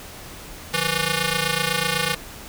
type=ring-modulated tone; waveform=5% pulse; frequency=329.6 Hz; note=E4; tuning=in tune; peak=-6 dBFS; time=0.73-2.15 s; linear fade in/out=10 ms; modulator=810 Hz; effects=pink hiss -39 dBFS RMS until 2.48 s